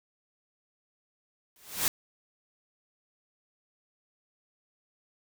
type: noise with exponential growth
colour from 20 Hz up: white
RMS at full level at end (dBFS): -23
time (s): 1.56-1.88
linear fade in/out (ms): 1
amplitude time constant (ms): 68
effects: none